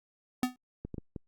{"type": "tone with exponential decay", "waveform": "square", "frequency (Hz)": 251.5, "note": "B3", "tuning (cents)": 32, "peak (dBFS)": -23, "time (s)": [0.43, 0.56], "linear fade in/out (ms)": 1, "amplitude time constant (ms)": 28}
{"type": "clicks", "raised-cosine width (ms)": 3, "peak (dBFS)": -25, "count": 4, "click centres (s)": [0.85, 0.943, 0.982, 1.162]}
{"effects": ["Opus 48 kbps"]}